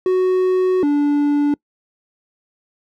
triangle tone pair in turn, 370.2 / 290.3 Hz, F#4 / D4, +1 / -20 cents, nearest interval major third, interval 421 cents, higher first, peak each -11 dBFS, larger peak neither, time 0.06-0.83 / 0.83-1.54 s, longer first, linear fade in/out 2 ms, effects noise-tail reverb RT60 0.1 s tail -25 dB re dry

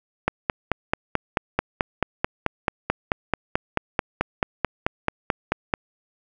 click train, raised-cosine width 0.5 ms, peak -4 dBFS, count 26, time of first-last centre 0.28-5.739 s, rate 4.58 Hz, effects none

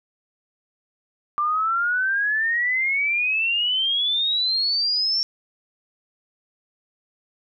sine exponential sweep, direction up, 1174.7 to 5500 Hz, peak -19 dBFS, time 1.38-5.23 s, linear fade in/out 0 ms, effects none

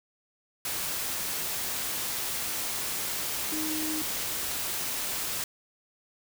sine tone in noise, 311.1 Hz, D#4, in tune, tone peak -32 dBFS, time 3.52-4.02 s, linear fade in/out 2 ms, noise white, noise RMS -32 dBFS, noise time 0.65-5.44 s, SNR -3 dB, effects none

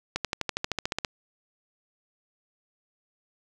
accelerating click train, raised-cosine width 0.2 ms, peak -10 dBFS, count 13, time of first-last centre 0.16-1.048 s, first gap 87 ms, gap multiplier 0.97, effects none

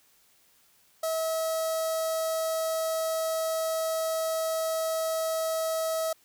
sawtooth tone with notch filter, 645 Hz, E5, 38 cents flat, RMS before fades -29 dBFS, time 1.03-6.13 s, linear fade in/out 5 ms, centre 2400 Hz, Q 0.63, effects white hiss -63 dBFS RMS until 6.24 s

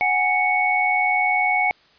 sine tone cluster, 740 / 820 / 2220 Hz, F#5 / G#5 / C#7, 0 / -22 / +2 cents, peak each -22 / -24 / -19 dBFS, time 0.01-1.71 s, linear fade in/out 0 ms, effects white hiss -55 dBFS RMS until 1.98 s + resampled to 11025 Hz

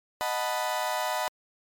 35% pulse chord, B dominant seventh, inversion first, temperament equal, 622.3 / 740 / 880 / 987.8 Hz, D#5 / F#5 / A5 / B5, 0 / 0 / 0 / 0 cents, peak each -31 / -31 / -33 / -30 dBFS, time 0.21-1.28 s, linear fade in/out 0 ms, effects MP3 96 kbps

